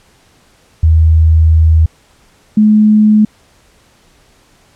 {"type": "tone pair in turn", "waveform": "sine", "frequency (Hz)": [80, 213.2], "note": ["D#2", "G#3"], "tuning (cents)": [49, 46], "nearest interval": "octave + perfect fourth", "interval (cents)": 1697, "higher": "second", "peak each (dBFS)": -4, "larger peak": "neither", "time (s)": [[0.83, 1.86], [2.57, 3.25]], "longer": "first", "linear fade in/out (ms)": 5, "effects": ["pink hiss -49 dBFS RMS until 4.75 s", "low-pass 10000 Hz 12 dB/octave"]}